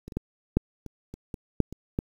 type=clicks; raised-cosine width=3 ms; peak=-27 / -27 / -15 / -7 / -26 / -26 / -21 / -7 / -25 / -13 dBFS; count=10; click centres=0.08 / 0.122 / 0.17 / 0.57 / 0.863 / 1.14 / 1.342 / 1.603 / 1.726 / 1.989 s; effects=8-bit